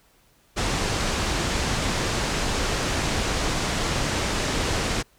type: low-pass noise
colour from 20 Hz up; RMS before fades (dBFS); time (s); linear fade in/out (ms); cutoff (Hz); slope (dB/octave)
pink; -25; 0.56-5.03; 20; 7900; 24
effects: pink hiss -60 dBFS RMS until 5.18 s